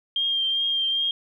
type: tone with vibrato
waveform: sine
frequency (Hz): 3197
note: G7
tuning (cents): +33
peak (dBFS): -21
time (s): 0.16-1.11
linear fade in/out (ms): 2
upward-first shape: triangle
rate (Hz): 2.5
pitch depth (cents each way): 26
effects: 10-bit